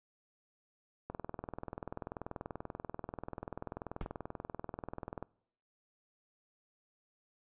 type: click train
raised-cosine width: 1 ms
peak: -26 dBFS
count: 86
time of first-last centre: 1.1-5.226 s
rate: 20.6 Hz
type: noise with exponential decay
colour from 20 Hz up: brown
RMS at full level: -34 dBFS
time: 4.01-4.1 s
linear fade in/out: 0 ms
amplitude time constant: 19 ms
effects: noise-tail reverb RT60 0.7 s tail -25 dB re dry + resampled to 8000 Hz